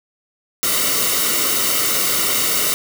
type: noise with comb filter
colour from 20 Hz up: white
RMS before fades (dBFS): -18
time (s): 0.63-2.74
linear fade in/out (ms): 0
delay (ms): 1.2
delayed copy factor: -0.65
effects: none